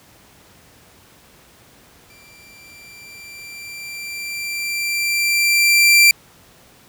sawtooth tone with exponential growth, 2356 Hz, D7, 5 cents sharp, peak -4 dBFS, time 2.1-6.11 s, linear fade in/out 2 ms, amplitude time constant 870 ms, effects pink hiss -49 dBFS RMS until 6.88 s + high-pass 60 Hz 12 dB/octave

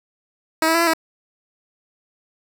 10% pulse tone with pitch steps, 319.7 / 325.2 / 335.1 / 338.5 / 323.6 Hz, D#4 / E4 / E4 / E4 / E4, +47 / -23 / +29 / +46 / -32 cents, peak -7 dBFS, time 0.62-0.935 s, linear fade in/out 2 ms, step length 63 ms, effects none

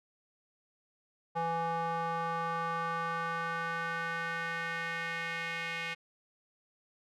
square tone with band-pass filter sweep, 166.6 Hz, E3, 19 cents sharp, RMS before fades -35 dBFS, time 1.35-5.95 s, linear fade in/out 20 ms, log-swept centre 850 to 2300 Hz, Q 2.8, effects none

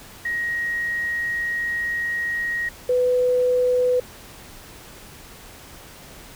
sine tone pair in turn, 1886 / 498.5 Hz, A#6 / B4, +20 / +16 cents, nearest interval octave + major seventh, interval 2304 cents, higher first, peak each -22 / -16 dBFS, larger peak second, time 0.25-2.69 / 2.89-4 s, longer first, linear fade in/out 5 ms, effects pink hiss -43 dBFS RMS until 6.35 s

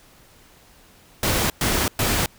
pink noise bursts, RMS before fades -21 dBFS, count 3, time 1.23-2.26 s, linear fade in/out 2 ms, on 270 ms, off 110 ms, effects pink hiss -52 dBFS RMS until 2.38 s

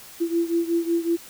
sine beating tone pair, 335.5 / 340.9 Hz, E4 / F4, +31 / -42 cents, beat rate 5.4 Hz, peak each -22 / -25 dBFS, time 0.2-1.17 s, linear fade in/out 20 ms, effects white hiss -44 dBFS RMS until 1.29 s

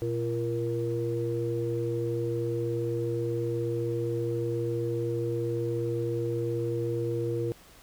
sine tone cluster, 119.2 / 342.6 / 470.5 Hz, A#2 / F4 / A#4, +39 / -33 / +16 cents, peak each -31 dBFS, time 0.02-7.52 s, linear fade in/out 0 ms, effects tanh soft clip ceiling -17 dBFS + pink hiss -54 dBFS RMS until 7.82 s

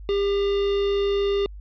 triangle tone with quantisation, 400.4 Hz, G4, 37 cents sharp, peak -18 dBFS, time 0.09-1.46 s, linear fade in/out 0 ms, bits 5, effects added 50 Hz sine -36 dBFS peak until 1.6 s + resampled to 11025 Hz

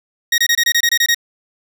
20% pulse tone bursts, 1877 Hz, A#6, 11 cents sharp, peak -6 dBFS, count 10, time 0.32-1.146 s, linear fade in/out 5 ms, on 61 ms, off 24 ms, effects none

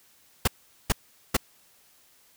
pink noise bursts, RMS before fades -21 dBFS, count 3, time 0.45-1.368 s, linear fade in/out 5 ms, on 26 ms, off 420 ms, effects white hiss -60 dBFS RMS until 2.36 s

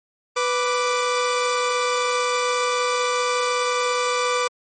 sawtooth tone pair together, 493.9 / 1174.7 Hz, B4 / D6, 0 / 0 cents, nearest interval octave + minor third, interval 1500 cents, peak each -18 / -19 dBFS, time 0.36-4.48 s, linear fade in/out 10 ms, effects MP3 32 kbps

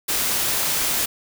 white noise, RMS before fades -22 dBFS, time 0.08-1.06 s, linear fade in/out 10 ms, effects none

